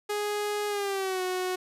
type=tone with pitch glide; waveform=sawtooth; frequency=415.3 to 367.9 Hz; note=G#4 to F#4; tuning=0 to -10 cents; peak=-24 dBFS; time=0.09-1.56 s; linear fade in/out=10 ms; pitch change=-210 cents; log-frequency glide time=0.68-1.22 s; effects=resampled to 32000 Hz + 10-bit